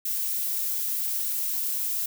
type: noise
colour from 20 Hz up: violet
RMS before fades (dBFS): -28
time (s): 0.05-2.06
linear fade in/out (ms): 5
effects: none